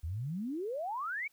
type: exponential sweep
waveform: sine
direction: up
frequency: 73.42 to 2349 Hz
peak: -34 dBFS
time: 0.03-1.28 s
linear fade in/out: 10 ms
effects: white hiss -70 dBFS RMS until 1.32 s